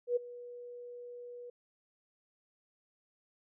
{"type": "tone with ADSR envelope", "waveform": "sine", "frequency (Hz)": 485.5, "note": "B4", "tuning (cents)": -30, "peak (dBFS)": -25, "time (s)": [0.07, 1.5], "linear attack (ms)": 92, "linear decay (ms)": 14, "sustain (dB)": -19, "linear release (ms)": 5, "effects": []}